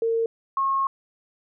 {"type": "tone pair in turn", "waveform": "sine", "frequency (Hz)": [456.2, 1085], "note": ["A#4", "C#6"], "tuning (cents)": [-37, -37], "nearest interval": "octave + minor third", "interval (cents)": 1500, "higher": "second", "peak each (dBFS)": -20, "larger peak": "neither", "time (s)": [[0.02, 0.26], [0.57, 0.87]], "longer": "second", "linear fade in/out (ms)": 2, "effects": []}